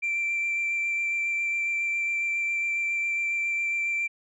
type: tone with vibrato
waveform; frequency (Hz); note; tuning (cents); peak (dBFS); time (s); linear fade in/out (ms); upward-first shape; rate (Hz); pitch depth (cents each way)
sine; 2351; D7; +1; -23; 0.02-4.08; 20; sine; 7.3; 10
effects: tanh soft clip ceiling -22 dBFS